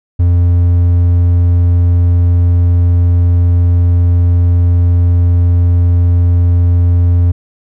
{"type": "tone", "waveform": "triangle", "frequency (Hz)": 87.3, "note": "F2", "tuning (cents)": 0, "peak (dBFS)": -4, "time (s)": [0.19, 7.32], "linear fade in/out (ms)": 10, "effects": []}